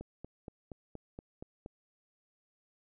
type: click train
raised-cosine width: 2 ms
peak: -30 dBFS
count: 8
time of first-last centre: 0.01-1.661 s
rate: 4.24 Hz
effects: none